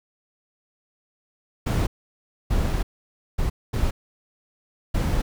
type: noise bursts at uneven times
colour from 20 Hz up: brown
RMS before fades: -22 dBFS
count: 5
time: 1.66-1.87 / 2.5-2.83 / 3.38-3.5 / 3.73-3.91 / 4.94-5.22 s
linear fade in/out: 10 ms
effects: none